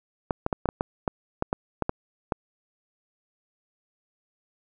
clicks, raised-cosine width 1 ms, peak -10 dBFS, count 12, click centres 0.308 / 0.464 / 0.528 / 0.657 / 0.689 / 0.809 / 1.078 / 1.424 / 1.529 / 1.823 / 1.894 / 2.322 s, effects none

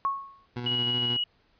sine tone with exponential decay, 1100 Hz, C#6, 14 cents flat, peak -21 dBFS, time 0.05-0.46 s, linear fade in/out 0 ms, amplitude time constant 87 ms
20% pulse tone with tremolo, 121.6 Hz, B2, 26 cents flat, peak -26 dBFS, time 0.56-1.17 s, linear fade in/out 5 ms, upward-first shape square, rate 13 Hz, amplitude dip 30%
sine tone, 2909 Hz, F#7, 30 cents flat, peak -25 dBFS, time 0.66-1.24 s, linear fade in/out 5 ms
effects pink hiss -66 dBFS RMS until 1.59 s + resampled to 11025 Hz

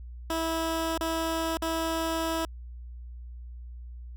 15% pulse tone with dropouts, 326.3 Hz, E4, 18 cents flat, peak -21 dBFS, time 0.3-2.45 s, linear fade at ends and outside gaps 1 ms, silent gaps 0.976-1.009 / 1.572-1.621 s, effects added 60 Hz sine -39 dBFS peak until 4.16 s

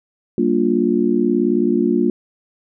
sine chord, G minor seventh, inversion none, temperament just, 196 / 235.2 / 294 / 352.8 Hz, G3 / Bb3 / D4 / F4, 0 / +16 / +2 / +18 cents, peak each -22 / -18 / -20 / -18 dBFS, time 0.38-2.1 s, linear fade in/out 2 ms, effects none

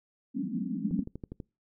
pink band-pass noise, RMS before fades -32 dBFS, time 0.34-1.04 s, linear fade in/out 20 ms, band 170 to 290 Hz, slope 96 dB/octave
click train, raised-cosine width 3 ms, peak -26 dBFS, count 7, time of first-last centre 0.91-1.402 s, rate 12.2 Hz
effects noise-tail reverb RT60 0.3 s tail -26 dB re dry

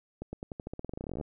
accelerating click train, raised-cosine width 2 ms, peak -24 dBFS, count 23, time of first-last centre 0.22-1.212 s, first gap 110 ms, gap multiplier 0.9, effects none

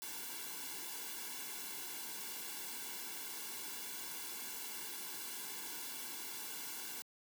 white noise with comb filter, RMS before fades -45 dBFS, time 0.02-7.02 s, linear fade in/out 0 ms, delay 1.6 ms, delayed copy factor -0.95, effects high-pass 200 Hz 12 dB/octave

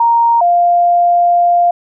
sine tone pair in turn, 932.3 / 698.4 Hz, A#5 / F5, 0 / 0 cents, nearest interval perfect fourth, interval 500 cents, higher first, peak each -7 dBFS, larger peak neither, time 0-0.41 / 0.41-1.71 s, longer second, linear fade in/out 5 ms, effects none

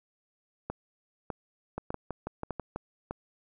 two click trains, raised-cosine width 1 ms, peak -19 / -20 dBFS, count 5 / 7, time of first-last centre 0.7-3.11 / 1.78-2.76 s, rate 1.66 / 6.12 Hz, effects none

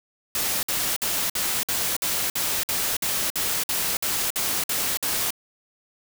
white noise bursts, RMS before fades -25 dBFS, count 15, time 0.35-5.306 s, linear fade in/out 2 ms, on 280 ms, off 54 ms, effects none

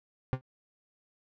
40% pulse tone with exponential decay, 129.6 Hz, C3, 16 cents flat, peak -21 dBFS, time 0.33-0.41 s, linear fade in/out 0 ms, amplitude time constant 17 ms, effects low-pass 2000 Hz 12 dB/octave

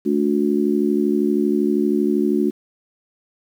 harmonic tone, 72.7 Hz, D2, 17 cents flat, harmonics 3 / 4 / 5, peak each -20 / -20 / -20 dBFS, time 0.05-2.51 s, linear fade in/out 20 ms, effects 8-bit

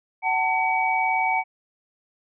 sine tone cluster, 753 / 892 / 2270 Hz, F#5 / A5 / C#7, +30 / +23 / +41 cents, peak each -24 dBFS, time 0.22-1.44 s, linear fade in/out 50 ms, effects none

